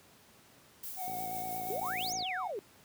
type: noise with tremolo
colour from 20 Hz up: violet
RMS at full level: -41 dBFS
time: 0.83-2.13 s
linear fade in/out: 5 ms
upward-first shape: triangle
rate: 6 Hz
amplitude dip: 35%
type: tone with vibrato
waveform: triangle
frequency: 740 Hz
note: F#5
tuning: in tune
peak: -35 dBFS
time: 0.96-2.52 s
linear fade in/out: 50 ms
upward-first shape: square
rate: 8.5 Hz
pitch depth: 26 cents each way
type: click train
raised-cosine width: 2 ms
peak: -34 dBFS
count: 65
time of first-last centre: 1.08-2.225 s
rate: 55.9 Hz
type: exponential two-way sweep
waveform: sine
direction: up then down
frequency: 370 to 6820 to 370 Hz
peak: -35 dBFS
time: 1.7-2.59 s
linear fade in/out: 0 ms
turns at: 2.14 s
effects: pink hiss -60 dBFS RMS until 2.84 s + high-pass 100 Hz 12 dB/octave